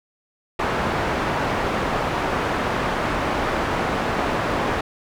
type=low-pass noise; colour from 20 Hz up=white; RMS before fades=-23 dBFS; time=0.59-4.81 s; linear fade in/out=5 ms; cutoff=1200 Hz; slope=12 dB/octave; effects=none